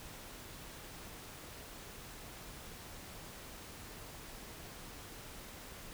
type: silence
effects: pink hiss -50 dBFS RMS until 5.93 s